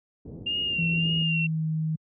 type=low-pass noise; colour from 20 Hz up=pink; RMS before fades=-39 dBFS; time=0.25-1.23 s; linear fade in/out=5 ms; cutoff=430 Hz; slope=24 dB/octave
type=tone with vibrato; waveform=sine; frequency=2789 Hz; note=F7; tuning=3 cents flat; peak=-25 dBFS; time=0.46-1.47 s; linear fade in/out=10 ms; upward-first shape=sine; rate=1.8 Hz; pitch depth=44 cents each way
type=tone with pitch glide; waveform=sine; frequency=164.81 to 157.73 Hz; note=E3 to D#3; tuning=0 to +24 cents; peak=-24 dBFS; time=0.78-1.96 s; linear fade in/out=10 ms; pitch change=-76 cents; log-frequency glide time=0.98-1.67 s
effects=high-pass 80 Hz 12 dB/octave